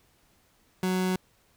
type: tone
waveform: 30% pulse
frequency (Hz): 185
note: F#3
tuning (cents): 0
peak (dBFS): -22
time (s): 0.83-1.16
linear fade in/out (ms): 2
effects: pink hiss -65 dBFS RMS until 1.56 s